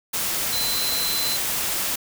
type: tone in noise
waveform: sine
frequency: 4060 Hz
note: B7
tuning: 47 cents sharp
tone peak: -25 dBFS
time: 0.52-1.37 s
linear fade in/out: 10 ms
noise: white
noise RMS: -25 dBFS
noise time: 0.13-1.96 s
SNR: -3 dB
effects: none